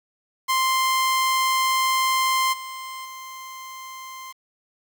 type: tone with level steps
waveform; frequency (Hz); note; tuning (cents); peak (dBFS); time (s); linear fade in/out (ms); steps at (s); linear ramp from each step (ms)
sawtooth; 1046.5; C6; 0; -15 / -29 / -32; 0.48-4.33; 20; 2.52 / 3.04; 20
effects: 8-bit